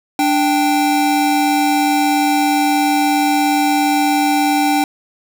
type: tone pair together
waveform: square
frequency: 293.7 / 784.1 Hz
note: D4 / G5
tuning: 0 / 0 cents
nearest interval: octave + perfect fourth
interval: 1700 cents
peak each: -16 dBFS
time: 0.19-4.84 s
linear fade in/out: 2 ms
effects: 8-bit